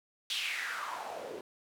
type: noise with band-pass filter sweep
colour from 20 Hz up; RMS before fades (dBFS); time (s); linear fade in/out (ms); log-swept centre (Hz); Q
white; -38; 0.3-1.41; 2; 3500 to 380; 4.1
effects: none

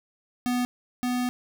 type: tone pair in turn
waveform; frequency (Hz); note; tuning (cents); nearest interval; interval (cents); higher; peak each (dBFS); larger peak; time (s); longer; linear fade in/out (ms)
square; 246.9 / 247.8; B3 / B3; 0 / +6; unison; 6; second; -24 / -25; first; 0.46-0.65 / 1.03-1.29; second; 0
effects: none

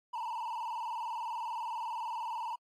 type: tone with vibrato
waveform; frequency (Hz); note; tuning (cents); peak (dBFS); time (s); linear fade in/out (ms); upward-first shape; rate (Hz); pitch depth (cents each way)
triangle; 932.3; A#5; 0; -33; 0.13-2.56; 10; square; 20; 84
effects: AAC 48 kbps

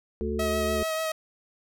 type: harmonic tone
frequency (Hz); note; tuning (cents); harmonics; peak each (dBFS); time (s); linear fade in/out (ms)
73.4; D2; 0; 1 / 3 / 5 / 6; -32 / -32 / -32 / -32; 0.21-0.83; 0
type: tone with vibrato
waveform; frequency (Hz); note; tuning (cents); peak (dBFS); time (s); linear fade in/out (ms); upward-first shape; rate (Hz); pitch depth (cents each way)
sawtooth; 638; D#5; +43; -23; 0.39-1.12; 5; sine; 6.8; 17
effects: none

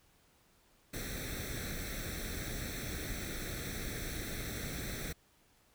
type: noise with comb filter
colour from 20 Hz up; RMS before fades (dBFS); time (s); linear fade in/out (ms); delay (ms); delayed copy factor
pink; -40; 0.93-5.13; 10; 0.51; +0.8
effects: pink hiss -68 dBFS RMS until 5.74 s

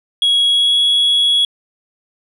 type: tone with pitch glide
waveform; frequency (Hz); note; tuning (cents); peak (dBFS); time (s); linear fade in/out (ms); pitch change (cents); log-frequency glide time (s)
sine; 3322 to 3349; G#7 to G#7; 0 to +14; -8; 0.22-1.45; 2; +14; 0.47-0.79
effects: tanh soft clip ceiling -9 dBFS

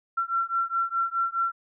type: beating tone pair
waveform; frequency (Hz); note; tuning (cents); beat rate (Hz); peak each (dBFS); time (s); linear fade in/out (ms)
sine; 1356 / 1360.8; E6 / F6; +49 / -45; 4.8; -27; 0.17-1.52; 10
effects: none

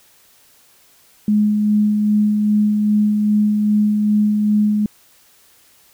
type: tone with tremolo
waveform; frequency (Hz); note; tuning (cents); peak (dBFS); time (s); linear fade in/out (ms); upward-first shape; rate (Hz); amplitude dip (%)
sine; 210; G#3; +19; -11; 1.28-4.86; 2; sine; 2.5; 30
effects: white hiss -52 dBFS RMS until 5.93 s

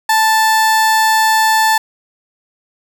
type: tone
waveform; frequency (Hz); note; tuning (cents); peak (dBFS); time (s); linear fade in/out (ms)
30% pulse; 880; A5; 0; -7; 0.09-1.78; 5
effects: none

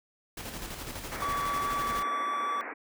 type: noise with tremolo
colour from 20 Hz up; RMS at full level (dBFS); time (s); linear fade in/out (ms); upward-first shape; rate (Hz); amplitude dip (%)
pink; -38; 0.37-2.03; 5; square; 12; 40
type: band-pass noise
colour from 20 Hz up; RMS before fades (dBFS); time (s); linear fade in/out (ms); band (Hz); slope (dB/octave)
white; -39; 1.11-2.74; 20; 220 to 2300; 96
type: tone with pitch glide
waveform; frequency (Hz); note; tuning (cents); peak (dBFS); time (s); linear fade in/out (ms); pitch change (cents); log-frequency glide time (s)
triangle; 1142 to 1149.9; D6 to D6; -49 to -37; -27; 1.22-2.61; 0; +12; 1.43-1.94
effects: none

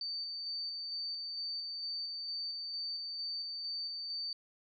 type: tone with tremolo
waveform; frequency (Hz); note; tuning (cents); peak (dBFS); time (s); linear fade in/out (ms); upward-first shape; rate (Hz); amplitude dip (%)
sine; 4583; D8; -43; -36; 0.01-4.33; 2; square; 2.2; 25
effects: none

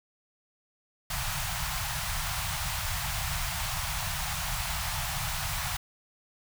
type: band-stop noise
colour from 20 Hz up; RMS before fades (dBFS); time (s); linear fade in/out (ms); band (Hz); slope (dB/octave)
pink; -32; 1.1-5.77; 5; 160 to 690; 48
effects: none

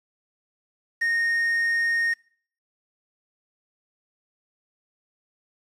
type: tone with quantisation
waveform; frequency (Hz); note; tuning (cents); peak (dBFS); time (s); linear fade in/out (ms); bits
triangle; 1851; A#6; -13; -19; 1.01-2.14; 10; 7
effects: noise-tail reverb RT60 0.5 s tail -23 dB re dry + low-pass 9000 Hz 12 dB/octave

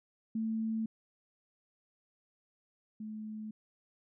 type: tone pair in turn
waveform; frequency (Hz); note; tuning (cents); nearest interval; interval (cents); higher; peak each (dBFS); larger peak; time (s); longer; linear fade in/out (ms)
sine; 222.1 / 215.8; A3 / A3; +16 / -33; unison; 49; first; -31 / -39; first; 0.35-0.86 / 3-3.51; neither; 5
effects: none

